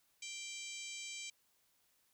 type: harmonic tone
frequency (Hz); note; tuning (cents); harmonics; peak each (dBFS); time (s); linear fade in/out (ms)
784; G5; 0; 3 / 4 / 5 / 6 / 7 / 8 / 9 / 10; -48 / -51 / -55 / -56 / -57 / -52 / -54 / -52; 0.22-1.3; 5
effects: white hiss -75 dBFS RMS until 2.13 s